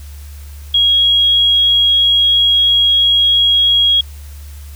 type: tone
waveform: sine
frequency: 3299 Hz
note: G#7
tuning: 12 cents flat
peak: -8 dBFS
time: 0.74-4.01 s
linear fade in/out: 5 ms
effects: added 72 Hz sine -29 dBFS peak until 4.75 s + white hiss -43 dBFS RMS until 4.75 s